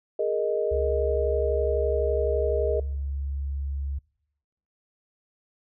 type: chord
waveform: sine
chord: Ab suspended second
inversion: none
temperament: just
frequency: 415.3 / 467.2 / 623 Hz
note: Ab4 / Bb4 / Eb5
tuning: 0 / +4 / +2 cents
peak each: -27 dBFS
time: 0.19-2.8 s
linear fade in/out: 5 ms
type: tone with pitch glide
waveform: sine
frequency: 70 to 69.56 Hz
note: C#2 to C#2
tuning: +18 to +7 cents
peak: -27 dBFS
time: 0.71-3.99 s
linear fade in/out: 10 ms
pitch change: -11 cents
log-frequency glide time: 0.96-1.12 s
effects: noise-tail reverb RT60 0.9 s tail -26 dB re dry